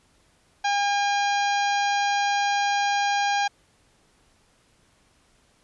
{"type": "harmonic tone with a mistuned harmonic", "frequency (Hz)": 809, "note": "G#5", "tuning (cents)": -46, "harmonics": [1, 2, 3, 4, 5, 6, 7, 8], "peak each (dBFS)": [-22, -28, -32, -34, -36, -38, -39, -40], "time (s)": [0.64, 3.48], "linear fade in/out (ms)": 10, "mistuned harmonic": 8, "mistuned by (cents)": 22, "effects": ["pink hiss -62 dBFS RMS until 5.63 s", "resampled to 24000 Hz"]}